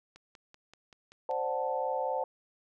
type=click train; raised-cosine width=0.2 ms; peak=-35 dBFS; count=7; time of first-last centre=0.16-1.312 s; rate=5.21 Hz
type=chord; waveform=sine; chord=D dominant seventh; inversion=third; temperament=equal; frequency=523.3 / 587.3 / 740 / 880 Hz; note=C5 / D5 / F#5 / A5; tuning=0 / 0 / 0 / 0 cents; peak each=-33 / -37 / -36 / -34 dBFS; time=1.29-2.24 s; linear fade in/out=2 ms
effects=none